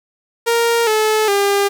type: tone with pitch steps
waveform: sawtooth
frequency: 466.2 / 432.5 / 401.2 Hz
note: A#4 / A4 / G4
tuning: 0 / -30 / +40 cents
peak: -9 dBFS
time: 0.46-1.69 s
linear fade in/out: 20 ms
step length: 410 ms
effects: 7-bit